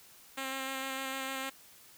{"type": "tone with vibrato", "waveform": "5% pulse", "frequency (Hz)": 266.8, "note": "C4", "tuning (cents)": 34, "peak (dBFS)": -24, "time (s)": [0.37, 1.5], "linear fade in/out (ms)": 10, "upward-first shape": "square", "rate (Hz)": 6.6, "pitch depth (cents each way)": 12, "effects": ["white hiss -57 dBFS RMS until 1.97 s"]}